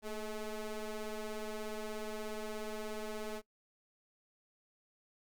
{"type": "ring-modulated tone", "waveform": "25% pulse", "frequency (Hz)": 215.4, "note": "A3", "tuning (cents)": -37, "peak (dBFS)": -32, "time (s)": [0.02, 3.42], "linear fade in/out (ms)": 50, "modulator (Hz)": 207, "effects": ["noise-tail reverb RT60 0.1 s tail -22 dB re dry"]}